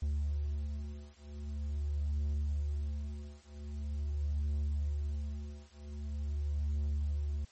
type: beating tone pair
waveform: triangle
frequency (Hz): 72.7 / 73.14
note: D2 / D2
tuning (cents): -17 / -7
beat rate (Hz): 0.44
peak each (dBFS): -34 / -34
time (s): 0.02-7.45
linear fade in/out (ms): 5
effects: white hiss -63 dBFS RMS until 7.51 s + MP3 32 kbps